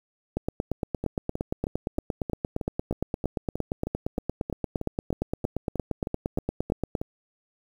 two click trains, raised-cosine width 2 ms, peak -13 / -17 dBFS, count 58 / 20, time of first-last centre 0.37-6.952 / 1.04-7.015 s, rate 8.66 / 3.18 Hz, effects 8-bit

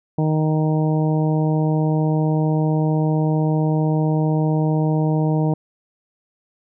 harmonic tone, 155.56 Hz, D#3, in tune, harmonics 1 / 2 / 3 / 4 / 5 / 6, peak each -17 / -23 / -27 / -29 / -31 / -33 dBFS, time 0.18-5.54 s, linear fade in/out 5 ms, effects none

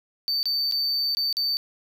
triangle tone with dropouts, 4571 Hz, D8, 48 cents flat, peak -21 dBFS, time 0.28-1.57 s, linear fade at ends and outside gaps 0 ms, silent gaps 0.43-0.456 / 0.713-0.722 / 1.149-1.17 / 1.327-1.369 s, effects none

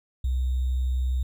sine tone with sample-and-hold, 63.7 Hz, C2, 46 cents flat, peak -22 dBFS, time 0.24-1.23 s, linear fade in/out 5 ms, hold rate 3675 Hz, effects none

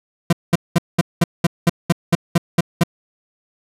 40% pulse tone bursts, 170 Hz, F3, 46 cents flat, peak -9 dBFS, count 12, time 0.3-2.836 s, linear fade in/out 5 ms, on 28 ms, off 200 ms, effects resampled to 32000 Hz

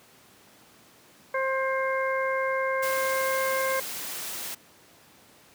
harmonic tone, 530 Hz, C5, 22 cents sharp, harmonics 1 / 2 / 3 / 4, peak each -27 / -30 / -32 / -33 dBFS, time 1.34-3.8 s, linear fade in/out 5 ms
white noise, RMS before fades -35 dBFS, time 2.82-4.55 s, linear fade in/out 10 ms
effects pink hiss -55 dBFS RMS until 5.54 s + high-pass 150 Hz 12 dB/octave

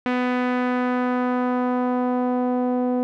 sawtooth tone with low-pass filter sweep, 249.4 Hz, B3, 17 cents sharp, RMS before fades -22 dBFS, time 0.06-3.03 s, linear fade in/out 0 ms, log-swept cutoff 2300 to 610 Hz, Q 1.3, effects none

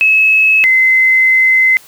sine tone pair in turn, 2583 / 2055 Hz, E7 / C7, -36 / -32 cents, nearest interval major third, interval 396 cents, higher first, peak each -6 dBFS, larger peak neither, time 0.01-0.64 / 0.64-1.77 s, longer second, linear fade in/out 0 ms, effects white hiss -41 dBFS RMS until 1.87 s

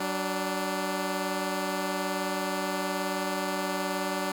10% pulse tone pair together, 189.3 / 293.4 Hz, F#3 / D4, +40 / -2 cents, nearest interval minor sixth, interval 758 cents, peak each -23 dBFS, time 0-4.32 s, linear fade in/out 5 ms, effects none

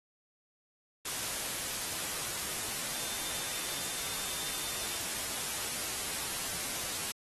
sine tone in noise, 3589 Hz, A7, 34 cents sharp, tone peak -47 dBFS, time 2.94-4.98 s, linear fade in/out 5 ms, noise white, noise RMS -36 dBFS, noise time 1.05-7.12 s, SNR -14 dB, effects AAC 32 kbps

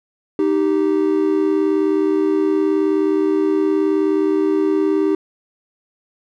triangle tone pair together, 310.9 / 390 Hz, D#4 / G4, -1 / -9 cents, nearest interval major third, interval 392 cents, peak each -15 dBFS, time 0.39-5.15 s, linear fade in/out 2 ms, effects none

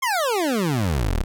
25% pulse exponential sweep, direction down, 1100 to 30.9 Hz, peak -16 dBFS, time 0.02-1.24 s, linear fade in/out 10 ms, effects none

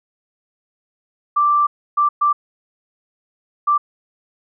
sine tone bursts at uneven times, 1174.7 Hz, D6, in tune, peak -12 dBFS, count 4, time 1.36-1.67 / 1.97-2.09 / 2.21-2.33 / 3.67-3.78 s, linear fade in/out 10 ms, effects none

